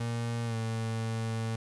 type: tone with pitch glide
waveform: 35% pulse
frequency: 117.1 to 112.78 Hz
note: A#2 to A2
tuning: +8 to +43 cents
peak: -29 dBFS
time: 0-1.56 s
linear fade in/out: 5 ms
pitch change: -65 cents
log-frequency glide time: 0.45-0.56 s
effects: resampled to 24000 Hz + 10-bit